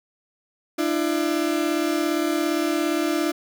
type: tone pair together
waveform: 35% pulse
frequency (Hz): 300 / 337.4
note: D4 / E4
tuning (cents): +37 / +40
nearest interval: major second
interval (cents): 203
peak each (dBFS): -22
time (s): 0.78-3.32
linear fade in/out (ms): 10
effects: none